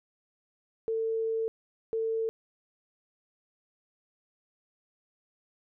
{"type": "tone bursts at uneven times", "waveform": "sine", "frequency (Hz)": 448.3, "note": "A4", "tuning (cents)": 32, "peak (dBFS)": -27, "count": 2, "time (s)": [[0.88, 1.48], [1.93, 2.29]], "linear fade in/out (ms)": 0, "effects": []}